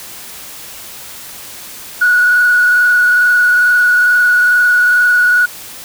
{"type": "tone with frequency modulation", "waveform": "sine", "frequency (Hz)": 1464, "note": "F#6", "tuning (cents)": -19, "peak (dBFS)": -6, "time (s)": [2.01, 5.46], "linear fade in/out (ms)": 10, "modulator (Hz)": 22.3, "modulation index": 0.91, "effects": ["tanh soft clip ceiling -2 dBFS", "white hiss -31 dBFS RMS until 5.84 s"]}